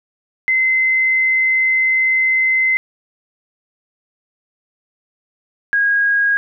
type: tone pair in turn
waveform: sine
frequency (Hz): 2059 / 1639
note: C7 / G#6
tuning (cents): -28 / -23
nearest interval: major third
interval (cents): 395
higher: first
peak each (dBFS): -12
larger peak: neither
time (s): 0.48-2.77 / 5.73-6.37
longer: first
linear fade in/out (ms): 0
effects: none